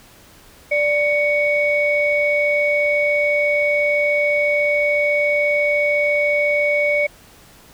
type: tone pair together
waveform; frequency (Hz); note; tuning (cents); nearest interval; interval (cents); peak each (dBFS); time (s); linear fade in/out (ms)
sine; 587.3 / 2233; D5 / C#7; 0 / +12; octave + major seventh; 2312; -17; 0.71-7.07; 10
effects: tanh soft clip ceiling -7 dBFS + pink hiss -47 dBFS RMS until 7.73 s